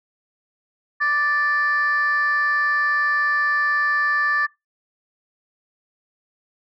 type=tone pair together; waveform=sine; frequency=1174.7 / 1760.4 Hz; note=D6 / A6; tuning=0 / 0 cents; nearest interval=perfect fifth; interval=700 cents; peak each=-21 / -17 dBFS; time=1-4.47 s; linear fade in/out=20 ms; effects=noise-tail reverb RT60 0.2 s tail -23 dB re dry + tanh soft clip ceiling -13 dBFS